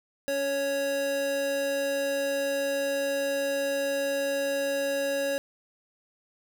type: tone pair together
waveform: square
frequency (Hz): 280.7 / 554.4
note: C#4 / C#5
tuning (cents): +22 / 0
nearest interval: octave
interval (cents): 1178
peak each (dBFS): -37 / -27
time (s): 0.28-5.38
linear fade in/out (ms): 0
effects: none